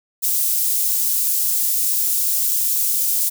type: high-pass noise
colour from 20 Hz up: white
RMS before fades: -19 dBFS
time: 0.22-3.3 s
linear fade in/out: 20 ms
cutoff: 8000 Hz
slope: 12 dB/octave
effects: none